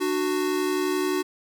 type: tone pair together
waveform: square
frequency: 298 / 369.4 Hz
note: D4 / F#4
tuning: +25 / -3 cents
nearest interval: major third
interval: 372 cents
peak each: -28 / -25 dBFS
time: 0-1.23 s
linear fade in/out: 20 ms
effects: none